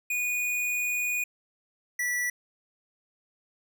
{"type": "tone pair in turn", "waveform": "square", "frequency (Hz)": [2460, 1956.3], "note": ["D#7", "B6"], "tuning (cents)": [-20, -17], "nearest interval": "major third", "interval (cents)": 397, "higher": "first", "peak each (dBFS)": -27, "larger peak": "neither", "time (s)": [[0.1, 1.24], [1.99, 2.3]], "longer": "first", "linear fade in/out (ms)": 5, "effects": []}